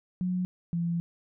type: tone pair in turn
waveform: sine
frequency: 181.8 / 170.19 Hz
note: F#3 / F3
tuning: -30 / -44 cents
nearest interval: minor second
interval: 114 cents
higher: first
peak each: -26 dBFS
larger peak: neither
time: 0.21-0.45 / 0.73-1 s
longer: second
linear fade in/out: 0 ms
effects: none